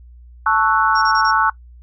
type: chord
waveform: sine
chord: F# minor seventh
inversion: first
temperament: equal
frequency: 880 / 1108.7 / 1318.5 / 1480 Hz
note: A5 / C#6 / E6 / F#6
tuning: 0 / 0 / 0 / 0 cents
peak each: -18 dBFS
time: 0.46-1.5 s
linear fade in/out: 5 ms
type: tone bursts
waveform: sine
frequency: 5550 Hz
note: F8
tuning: 12 cents flat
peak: -24 dBFS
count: 4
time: 0.95-1.313 s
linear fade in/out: 10 ms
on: 69 ms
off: 29 ms
effects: noise-tail reverb RT60 0.1 s tail -20 dB re dry + added 60 Hz sine -39 dBFS peak until 1.82 s